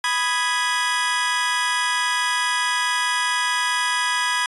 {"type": "chord", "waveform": "25% pulse", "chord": "G# minor", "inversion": "first", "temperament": "equal", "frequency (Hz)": [987.8, 1244.5, 1661.2], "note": ["B5", "D#6", "G#6"], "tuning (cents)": [0, 0, 0], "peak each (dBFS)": [-19, -25, -19], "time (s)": [0.04, 4.46], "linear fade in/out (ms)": 2, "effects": ["resampled to 24000 Hz"]}